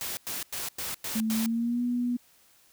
white noise bursts, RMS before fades -34 dBFS, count 6, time 0.01-1.46 s, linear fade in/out 0 ms, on 160 ms, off 98 ms
sine tone with pitch glide, 220.8 to 243.6 Hz, A3 to B3, +6 to -24 cents, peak -25 dBFS, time 1.15-2.17 s, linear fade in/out 10 ms, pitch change +170 cents, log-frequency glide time 1.34-1.82 s
effects white hiss -61 dBFS RMS until 2.72 s

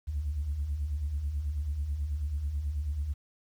sine beating tone pair, 65.41 / 74.61 Hz, C2 / D2, 0 / +28 cents, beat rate 9.2 Hz, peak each -37 / -29 dBFS, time 0.07-3.14 s, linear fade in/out 20 ms, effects tanh soft clip ceiling -24 dBFS + 10-bit

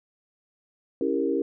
sine chord, C# diminished seventh, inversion none, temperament equal with one note detuned, 277.2 / 329.6 / 397 / 466.2 Hz, C#4 / E4 / G4 / Bb4, 0 / 0 / +22 / 0 cents, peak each -28 dBFS, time 1.01-1.42 s, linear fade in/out 2 ms, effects none

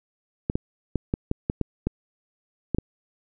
clicks, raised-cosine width 3 ms, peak -10 dBFS, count 10, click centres 0.499 / 0.555 / 0.957 / 1.139 / 1.314 / 1.499 / 1.613 / 1.87 / 2.747 / 2.785 s, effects none

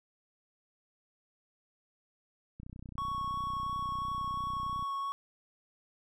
click train, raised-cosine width 5 ms, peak -33 dBFS, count 70, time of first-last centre 2.6-4.826 s, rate 31 Hz
triangle tone with vibrato, 1108.7 Hz, C#6, in tune, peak -31 dBFS, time 2.98-5.12 s, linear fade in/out 0 ms, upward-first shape sine, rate 2.9 Hz, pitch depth 8 cents each way
effects none

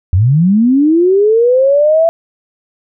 sine linear sweep, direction up, 82.2 to 672 Hz, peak -6 dBFS, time 0.13-2.09 s, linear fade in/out 0 ms, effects none

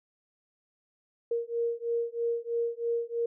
sine beating tone pair, 466.2 / 469.3 Hz, A#4 / A#4, 0 / +12 cents, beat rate 3.1 Hz, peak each -31 dBFS, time 1.31-3.26 s, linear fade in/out 5 ms, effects none

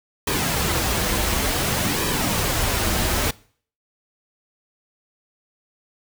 pink noise with flanger, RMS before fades -22 dBFS, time 0.27-3.31 s, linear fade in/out 5 ms, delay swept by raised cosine 1.4 to 7.3 ms, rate 0.56 Hz, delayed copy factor -0.55, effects noise-tail reverb RT60 0.5 s tail -22 dB re dry

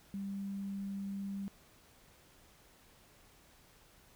sine tone with quantisation, 197.5 Hz, G3, 13 cents sharp, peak -37 dBFS, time 0.14-1.48 s, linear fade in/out 0 ms, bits 11, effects pink hiss -63 dBFS RMS until 4.15 s

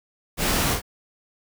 pink noise with echo, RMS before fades -23 dBFS, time 0.37-0.77 s, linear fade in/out 50 ms, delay 48 ms, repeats 1, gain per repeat -4 dB, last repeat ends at 0.818 s, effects none

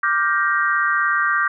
sine chord, G minor seventh, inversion second, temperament just, 1176 / 1411.2 / 1568 / 1881.6 Hz, D6 / F6 / G6 / Bb6, +2 / +18 / 0 / +16 cents, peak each -20 / -24 / -20 / -24 dBFS, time 0.03-1.48 s, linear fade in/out 5 ms, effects none

